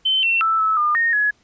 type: tone with pitch steps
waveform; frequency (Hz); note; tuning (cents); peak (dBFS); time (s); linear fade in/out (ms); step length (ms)
sine; 3075 / 2707 / 1321 / 1302 / 1209 / 1849 / 1687; G7 / E7 / E6 / E6 / D6 / A#6 / G#6; -34 / +45 / +3 / -22 / +50 / -15 / +27; -15; 0.05-1.31; 10; 180
effects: pink hiss -59 dBFS RMS until 1.43 s + resampled to 16000 Hz